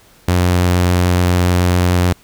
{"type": "tone", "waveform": "sawtooth", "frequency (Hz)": 89.3, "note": "F2", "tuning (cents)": 39, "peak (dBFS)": -7, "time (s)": [0.28, 2.13], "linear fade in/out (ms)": 5, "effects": ["pink hiss -48 dBFS RMS until 2.23 s"]}